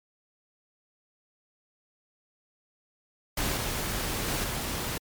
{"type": "noise with level steps", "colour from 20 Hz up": "pink", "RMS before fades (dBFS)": [-29, -31, -29, -32], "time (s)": [3.37, 4.98], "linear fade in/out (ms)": 5, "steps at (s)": [3.57, 4.28, 4.44], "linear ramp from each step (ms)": 2, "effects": ["MP3 96 kbps"]}